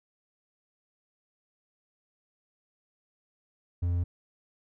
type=tone; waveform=triangle; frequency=87.31 Hz; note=F2; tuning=in tune; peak=-23 dBFS; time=3.82-4.04 s; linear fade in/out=10 ms; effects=none